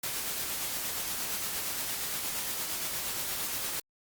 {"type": "noise with tremolo", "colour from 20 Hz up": "white", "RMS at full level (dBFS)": -33, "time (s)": [0.03, 3.8], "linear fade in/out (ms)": 5, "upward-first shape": "sine", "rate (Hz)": 8.6, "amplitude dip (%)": 25, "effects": ["Opus 48 kbps"]}